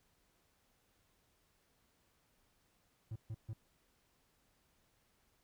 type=tone bursts; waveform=triangle; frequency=110 Hz; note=A2; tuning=in tune; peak=-38 dBFS; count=3; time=3.11-3.534 s; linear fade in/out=5 ms; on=48 ms; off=140 ms; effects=pink hiss -75 dBFS RMS until 5.43 s